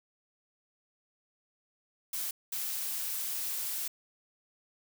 blue noise bursts at uneven times, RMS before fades -35 dBFS, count 2, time 2.13-2.31 / 2.52-3.88 s, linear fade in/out 5 ms, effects none

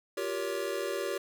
square chord, G half-diminished seventh, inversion third, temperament just, 352.8 / 392 / 470.4 / 564.5 Hz, F4 / G4 / Bb4 / Db5, +18 / 0 / +16 / +31 cents, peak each -40 / -36 / -39 / -37 dBFS, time 0.17-1.18 s, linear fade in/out 5 ms, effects none

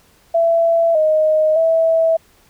sine tone with pitch steps, 668 / 622 / 653 Hz, E5 / D#5 / E5, +23 / -1 / -17 cents, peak -11 dBFS, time 0.34-2.17 s, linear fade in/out 10 ms, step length 610 ms, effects pink hiss -53 dBFS RMS until 2.49 s

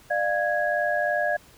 sine tone cluster, 598 / 701 / 1660 Hz, D5 / F5 / G#6, +31 / +6 / -1 cents, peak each -26 dBFS, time 0.1-1.37 s, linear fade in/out 10 ms, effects pink hiss -53 dBFS RMS until 1.57 s

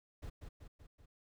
brown noise with echo, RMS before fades -45 dBFS, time 0.22-0.3 s, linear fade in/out 10 ms, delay 190 ms, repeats 4, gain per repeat -4 dB, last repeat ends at 1.06 s, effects none

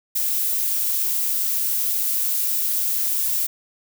violet noise, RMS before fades -22 dBFS, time 0.15-3.47 s, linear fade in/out 10 ms, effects none

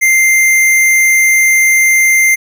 square tone, 2093 Hz, C7, in tune, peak -7 dBFS, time 0.01-2.36 s, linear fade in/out 20 ms, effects none

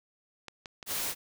clicks, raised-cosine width 0.2 ms, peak -24 dBFS, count 3, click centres 0.483 / 0.658 / 0.828 s
white noise, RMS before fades -33 dBFS, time 0.86-1.15 s, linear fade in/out 50 ms
effects none

